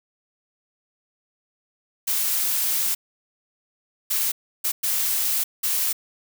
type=noise bursts at uneven times; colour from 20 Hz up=blue; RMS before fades=-23 dBFS; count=5; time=2.07-2.95 / 4.1-4.32 / 4.64-4.72 / 4.83-5.44 / 5.63-5.93 s; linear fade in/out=10 ms; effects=none